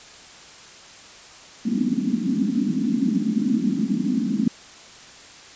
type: band-pass noise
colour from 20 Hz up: pink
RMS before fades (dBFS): -22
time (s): 1.65-4.48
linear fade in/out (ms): 5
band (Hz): 200 to 270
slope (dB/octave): 48
effects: white hiss -44 dBFS RMS until 5.55 s + resampled to 16000 Hz